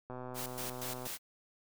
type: click train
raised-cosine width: 1 ms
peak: -30 dBFS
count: 123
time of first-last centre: 0.1-1.068 s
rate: 126 Hz
type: noise with tremolo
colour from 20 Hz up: white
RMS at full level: -41 dBFS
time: 0.34-1.19 s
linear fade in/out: 50 ms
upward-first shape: square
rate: 4.2 Hz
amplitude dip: 75%
effects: none